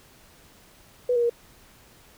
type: tone with pitch steps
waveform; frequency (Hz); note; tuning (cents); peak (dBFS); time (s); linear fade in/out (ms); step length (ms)
sine; 492.9 / 476.1 / 472.1; B4 / A#4 / A#4; -3 / +37 / +22; -19; 1.09-1.297; 5; 69
effects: pink hiss -54 dBFS RMS until 2.17 s